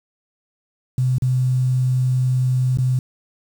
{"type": "tone with dropouts", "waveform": "sine", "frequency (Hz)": 127.8, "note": "C3", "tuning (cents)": -40, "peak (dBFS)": -15, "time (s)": [0.98, 2.99], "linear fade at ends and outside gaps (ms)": 2, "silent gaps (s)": [[1.183, 1.221], [2.773, 2.785]], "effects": ["7-bit"]}